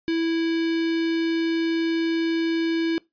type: tone with notch filter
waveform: square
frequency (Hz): 329.6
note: E4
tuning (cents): 0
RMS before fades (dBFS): -23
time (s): 0.08-2.98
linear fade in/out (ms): 0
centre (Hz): 940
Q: 1.5
effects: noise-tail reverb RT60 0.2 s tail -23 dB re dry + resampled to 11025 Hz